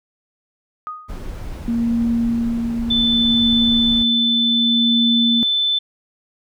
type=tone with exponential decay; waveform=sine; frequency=1241 Hz; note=D#6; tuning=5 cents flat; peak=-23 dBFS; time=0.87-1.3 s; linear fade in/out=0 ms; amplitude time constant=92 ms
type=noise; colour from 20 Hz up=brown; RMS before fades=-30 dBFS; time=1.08-4.04 s; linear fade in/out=20 ms
type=tone with tremolo; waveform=sine; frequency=233.1 Hz; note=A#3; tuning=in tune; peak=-15 dBFS; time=1.68-5.43 s; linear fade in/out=0 ms; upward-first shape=sine; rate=0.66 Hz; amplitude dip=40%
type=tone; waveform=sine; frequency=3520 Hz; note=A7; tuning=in tune; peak=-15 dBFS; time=2.9-5.79 s; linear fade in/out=10 ms
effects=none